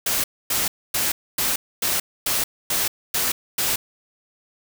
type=noise bursts; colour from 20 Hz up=white; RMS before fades=-22 dBFS; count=9; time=0.06-3.76 s; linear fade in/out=5 ms; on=180 ms; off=260 ms; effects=none